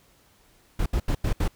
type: noise bursts at uneven times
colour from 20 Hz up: brown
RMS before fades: -23 dBFS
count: 5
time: 0.79-0.86 / 0.93-1 / 1.08-1.15 / 1.24-1.33 / 1.4-1.48 s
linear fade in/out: 5 ms
effects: pink hiss -60 dBFS RMS until 1.55 s